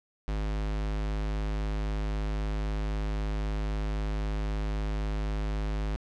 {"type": "tone", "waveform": "square", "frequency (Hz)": 51.91, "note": "G#1", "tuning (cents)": 0, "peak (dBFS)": -29, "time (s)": [0.28, 5.96], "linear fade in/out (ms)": 0, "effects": ["low-pass 5000 Hz 12 dB/octave"]}